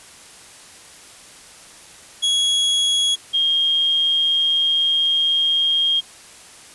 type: tone pair in turn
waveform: 40% pulse / sine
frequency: 3329 / 3232 Hz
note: G#7 / G#7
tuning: +3 / -48 cents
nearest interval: minor second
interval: 51 cents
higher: first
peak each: -15 dBFS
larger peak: neither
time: 2.22-3.16 / 3.33-6.01 s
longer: second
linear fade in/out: 20 ms
effects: white hiss -43 dBFS RMS until 6.74 s + resampled to 24000 Hz